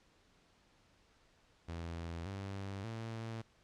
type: tone with pitch steps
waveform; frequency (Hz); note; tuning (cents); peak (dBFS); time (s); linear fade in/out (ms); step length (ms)
sawtooth; 84 / 98 / 113.1; E2 / G2 / A2; +33 / 0 / +48; -37; 1.68-3.42; 10; 580
effects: pink hiss -69 dBFS RMS until 3.63 s + low-pass 6000 Hz 12 dB/octave